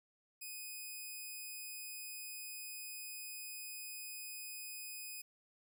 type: tone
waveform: 5% pulse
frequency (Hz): 2500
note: D#7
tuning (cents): +8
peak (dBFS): -35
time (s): 0.41-5.22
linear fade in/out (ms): 10
effects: none